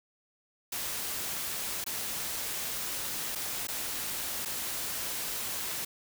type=noise with dropouts; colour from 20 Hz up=white; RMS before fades=-35 dBFS; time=0.72-5.85 s; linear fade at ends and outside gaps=5 ms; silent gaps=1.842-1.863 / 3.352-3.356 / 3.672-3.683 / 4.451-4.456 s; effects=none